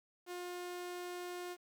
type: tone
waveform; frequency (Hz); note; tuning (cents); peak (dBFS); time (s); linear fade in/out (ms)
sawtooth; 356; F4; +33; -38; 0.26-1.57; 50
effects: 11-bit